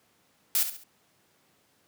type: noise with echo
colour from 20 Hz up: blue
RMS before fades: -24 dBFS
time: 0.55-0.63 s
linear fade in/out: 2 ms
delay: 69 ms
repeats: 3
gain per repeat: -9 dB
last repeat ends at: 0.837 s
effects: pink hiss -66 dBFS RMS until 1.87 s + high-pass 150 Hz 12 dB/octave